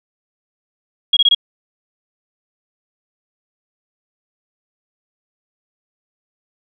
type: tone bursts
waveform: sine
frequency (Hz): 3299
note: G#7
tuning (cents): -12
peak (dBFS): -8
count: 4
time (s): 1.13-1.348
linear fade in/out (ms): 5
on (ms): 38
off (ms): 22
effects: none